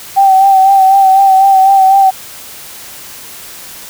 sine tone with vibrato, 774 Hz, G5, 22 cents flat, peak -3 dBFS, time 0.16-2.11 s, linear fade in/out 20 ms, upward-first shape sine, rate 4 Hz, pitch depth 34 cents each way, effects white hiss -30 dBFS RMS until 3.89 s

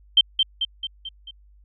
sine tone with echo, 3136 Hz, G7, in tune, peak -10 dBFS, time 0.17-0.21 s, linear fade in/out 5 ms, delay 220 ms, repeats 5, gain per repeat -5 dB, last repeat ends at 1.31 s, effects added 50 Hz sine -50 dBFS peak until 1.64 s

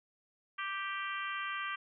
harmonic tone, 392 Hz, G4, in tune, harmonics 3 / 4 / 5 / 6 / 7 / 8, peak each -39 / -41 / -43 / -45 / -46 / -47 dBFS, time 0.58-1.76 s, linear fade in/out 10 ms, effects none

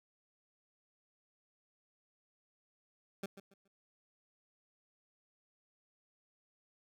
20% pulse tone with echo, 196 Hz, G3, in tune, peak -33 dBFS, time 3.23-3.26 s, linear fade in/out 5 ms, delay 140 ms, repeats 3, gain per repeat -12 dB, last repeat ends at 3.68 s, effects none

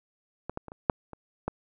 clicks, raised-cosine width 1 ms, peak -19 / -19 / -27 / -28 / -6 / -27 / -15 dBFS, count 7, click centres 0.496 / 0.574 / 0.683 / 0.719 / 0.898 / 1.133 / 1.48 s, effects none

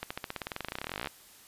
accelerating click train, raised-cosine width 0.3 ms, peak -18 dBFS, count 30, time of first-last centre 0.03-1.072 s, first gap 75 ms, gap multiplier 0.94, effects white hiss -55 dBFS RMS until 1.47 s + resampled to 32000 Hz

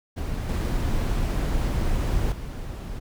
brown noise with level steps, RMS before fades -28 / -24 / -33 dBFS, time 0.16-3 s, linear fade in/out 20 ms, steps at 0.49 / 2.32 s, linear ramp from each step 2 ms, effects none

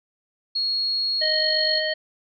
sine tone, 4308 Hz, C8, 50 cents sharp, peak -21 dBFS, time 0.55-1.8 s, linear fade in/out 10 ms
harmonic tone, 622.3 Hz, D#5, in tune, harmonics 1 / 3 / 5 / 7, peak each -26 / -27 / -31 / -28 dBFS, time 1.21-1.94 s, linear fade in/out 10 ms
effects none

